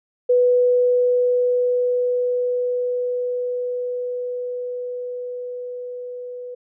sine tone with level ramp, 493.9 Hz, B4, in tune, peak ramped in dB -12 to -30 dBFS, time 0.29-6.55 s, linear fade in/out 10 ms, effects none

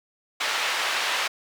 white band-pass noise, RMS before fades -26 dBFS, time 0.4-1.28 s, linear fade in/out 10 ms, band 730 to 3100 Hz, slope 12 dB/octave, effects none

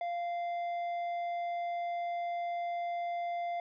sine tone with tanh clipping, 694 Hz, F5, 11 cents flat, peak -34 dBFS, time 0.01-3.6 s, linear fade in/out 2 ms, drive 7 dB, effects none

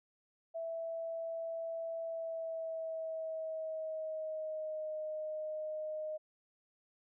sine tone with pitch glide, 659.3 to 618.7 Hz, E5 to D#5, 0 to -10 cents, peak -37 dBFS, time 0.54-6.18 s, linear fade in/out 20 ms, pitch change -110 cents, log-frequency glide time 2.03-4.97 s, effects none

